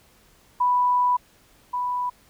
sine tone pair in turn, 987.8 / 987.8 Hz, B5 / B5, 0 / 0 cents, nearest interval unison, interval 0 cents, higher neither, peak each -17 / -23 dBFS, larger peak first, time 0.6-1.17 / 1.73-2.1 s, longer first, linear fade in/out 10 ms, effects pink hiss -57 dBFS RMS until 2.29 s

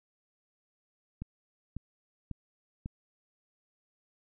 click train, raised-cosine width 5 ms, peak -25 dBFS, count 4, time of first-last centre 1.22-2.859 s, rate 1.83 Hz, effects none

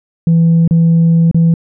sine tone with dropouts, 166 Hz, E3, 12 cents sharp, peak -4 dBFS, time 0.27-1.54 s, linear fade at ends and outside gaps 2 ms, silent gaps 0.677-0.709 / 1.313-1.345 s, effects tanh soft clip ceiling -4 dBFS

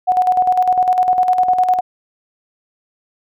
sine tone with tremolo, 734 Hz, F#5, 14 cents flat, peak -9 dBFS, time 0.07-1.81 s, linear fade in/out 20 ms, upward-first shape square, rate 9.9 Hz, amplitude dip 55%, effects none

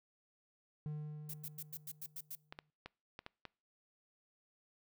triangle tone with exponential decay, 151 Hz, D3, 48 cents sharp, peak -36 dBFS, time 0.86-2.7 s, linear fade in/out 0 ms, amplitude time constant 400 ms
violet noise bursts, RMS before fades -45 dBFS, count 8, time 1.29-2.353 s, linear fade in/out 5 ms, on 48 ms, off 97 ms
clicks, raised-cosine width 0.3 ms, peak -30 dBFS, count 6, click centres 2.525 / 2.589 / 2.86 / 3.191 / 3.264 / 3.453 s
effects noise-tail reverb RT60 0.4 s tail -26 dB re dry

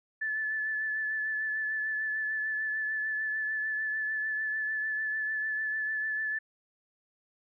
sine tone with vibrato, 1739 Hz, A6, 21 cents flat, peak -29 dBFS, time 0.21-6.39 s, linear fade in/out 10 ms, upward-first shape triangle, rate 6.7 Hz, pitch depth 26 cents each way, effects none

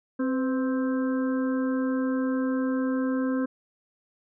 harmonic tone with a mistuned harmonic, 262.3 Hz, C4, 4 cents sharp, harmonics 1 / 2 / 4 / 5 / 6, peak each -24 / -32 / -40 / -42 / -40 dBFS, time 0.19-3.46 s, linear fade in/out 10 ms, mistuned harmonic 2, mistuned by -53 cents, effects none

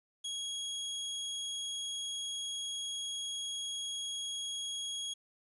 sawtooth tone, 3310 Hz, G#7, 6 cents flat, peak -33 dBFS, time 0.24-5.14 s, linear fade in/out 10 ms, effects resampled to 24000 Hz + 11-bit

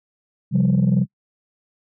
sine chord, C suspended fourth, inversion none, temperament equal with one note detuned, 133.18 / 174.61 / 196 Hz, C3 / F3 / G3, +31 / 0 / 0 cents, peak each -17 dBFS, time 0.51-1.06 s, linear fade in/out 50 ms, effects noise-tail reverb RT60 0.1 s tail -24 dB re dry + tanh soft clip ceiling -10 dBFS

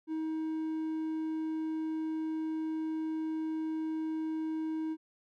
triangle tone, 316.6 Hz, D#4, 30 cents sharp, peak -30 dBFS, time 0.07-4.97 s, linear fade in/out 50 ms, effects none

